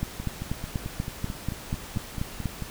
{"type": "two click trains", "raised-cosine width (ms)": 5, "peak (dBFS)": [-20, -15], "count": [12, 11], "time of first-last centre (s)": [[0.2, 2.623], [0.03, 2.457]], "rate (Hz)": [4.54, 4.12], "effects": ["pink hiss -41 dBFS RMS until 2.7 s"]}